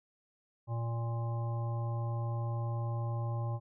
harmonic tone, 116.5 Hz, A#2, 1 cent flat, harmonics 1 / 3 / 5 / 7 / 9, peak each -32 / -49 / -46 / -46 / -48 dBFS, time 0.67-3.6 s, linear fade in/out 50 ms, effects none

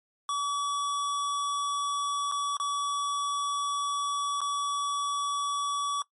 square tone with dropouts, 1142 Hz, D6, 49 cents flat, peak -28 dBFS, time 0.29-6.02 s, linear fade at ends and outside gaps 1 ms, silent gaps 2.315-2.321 / 2.569-2.599 / 4.406-4.415 s, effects noise-tail reverb RT60 0.1 s tail -21 dB re dry + MP3 48 kbps

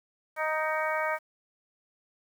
harmonic tone with a mistuned harmonic, 311.7 Hz, D#4, 3 cents sharp, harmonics 2 / 3 / 4 / 5 / 6 / 7, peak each -31 / -33 / -34 / -35 / -36 / -36 dBFS, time 0.36-1.19 s, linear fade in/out 50 ms, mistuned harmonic 7, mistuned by +51 cents, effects 9-bit

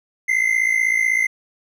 triangle tone pair together, 2043 / 2099 Hz, C7 / C7, -42 / +5 cents, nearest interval unison, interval 47 cents, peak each -17 dBFS, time 0.28-1.27 s, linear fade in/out 10 ms, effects none

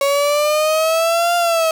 35% pulse exponential two-way sweep, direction up then down, 554.4 to 698.5 to 638 Hz, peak -12 dBFS, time 0.01-1.71 s, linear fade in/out 2 ms, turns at 1.36 s, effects none

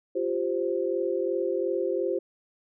sine chord, F suspended second, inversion none, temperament equal, 349.2 / 392 / 523.3 Hz, F4 / G4 / C5, 0 / 0 / 0 cents, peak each -29 dBFS, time 0.15-2.19 s, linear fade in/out 10 ms, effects none

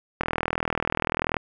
click train, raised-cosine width 0.5 ms, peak -8 dBFS, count 48, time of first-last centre 0.21-1.368 s, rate 40.6 Hz, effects none

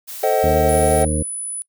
blue noise, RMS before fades -32 dBFS, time 0.07-1.04 s, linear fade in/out 20 ms
triangle chord, A diminished seventh, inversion none, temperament just, 440 / 528 / 633.6 / 760.3 Hz, A4 / C5 / Eb5 / Gb5, 0 / +16 / +31 / +47 cents, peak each -18 dBFS, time 0.23-1.05 s, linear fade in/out 5 ms
harmonic tone, 77 Hz, D#2, 17 cents flat, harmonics 1 / 2 / 3 / 4 / 6 / 7, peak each -21 / -24 / -26 / -27 / -29 / -29 dBFS, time 0.43-1.23 s, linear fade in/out 10 ms
sine tone, 9956 Hz, D#9, in tune, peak -24 dBFS, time 0.69-1.62 s, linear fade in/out 0 ms
effects noise-tail reverb RT60 0.1 s tail -24 dB re dry

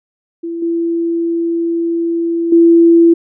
sine tone with level steps, 335.9 Hz, E4, 33 cents sharp, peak -19 / -13 / -4 dBFS, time 0.43-3.14 s, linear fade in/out 10 ms, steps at 0.62 / 2.52 s, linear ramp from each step 5 ms, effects none

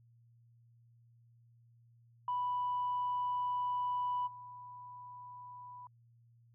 sine tone with level steps, 987.8 Hz, B5, in tune, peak -31 / -47 dBFS, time 2.28-5.87 s, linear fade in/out 2 ms, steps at 4.26 s, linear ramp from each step 20 ms, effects tanh soft clip ceiling -28 dBFS + added 117 Hz sine -62 dBFS peak until 6.54 s

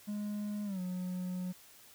triangle tone with pitch glide, 207.7 to 181.86 Hz, G#3 to F#3, 0 to -30 cents, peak -33 dBFS, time 0.07-1.53 s, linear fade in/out 20 ms, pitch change -230 cents, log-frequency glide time 0.65-0.8 s, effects white hiss -58 dBFS RMS until 1.94 s

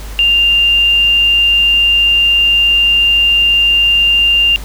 sine tone, 2794 Hz, F7, in tune, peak -7 dBFS, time 0.19-4.56 s, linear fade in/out 0 ms, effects added 50 Hz sine -24 dBFS peak until 4.64 s + pink hiss -33 dBFS RMS until 4.64 s

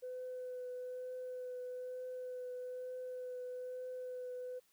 sine tone with vibrato, 503 Hz, B4, 32 cents sharp, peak -40 dBFS, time 0.02-4.6 s, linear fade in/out 20 ms, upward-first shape triangle, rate 1.1 Hz, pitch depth 15 cents each way, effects tanh soft clip ceiling -38 dBFS + white hiss -73 dBFS RMS until 4.72 s

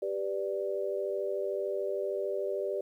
sine chord, G major, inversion none, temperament equal, 392 / 493.9 / 587.3 Hz, G4 / B4 / D5, 0 / 0 / 0 cents, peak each -33 / -37 / -34 dBFS, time 0.02-2.81 s, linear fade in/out 5 ms, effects 11-bit

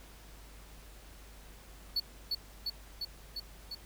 triangle tone with echo, 4435 Hz, C#8, in tune, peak -27 dBFS, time 1.96-2 s, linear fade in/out 5 ms, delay 350 ms, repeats 5, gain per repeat -2 dB, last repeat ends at 3.75 s, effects added 50 Hz sine -52 dBFS peak until 3.85 s + pink hiss -56 dBFS RMS until 3.85 s

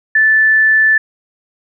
sine tone, 1754 Hz, A6, 6 cents flat, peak -7 dBFS, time 0.15-0.98 s, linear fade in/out 5 ms, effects none

